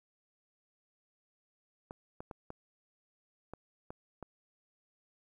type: clicks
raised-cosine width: 1 ms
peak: -29 dBFS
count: 7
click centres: 1.909 / 2.205 / 2.312 / 2.504 / 3.536 / 3.905 / 4.227 s
effects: 11-bit